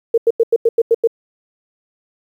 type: tone bursts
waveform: sine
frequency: 460 Hz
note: A#4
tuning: 23 cents flat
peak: -8 dBFS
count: 8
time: 0.14-1.074 s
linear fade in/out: 5 ms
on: 38 ms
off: 90 ms
effects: 8-bit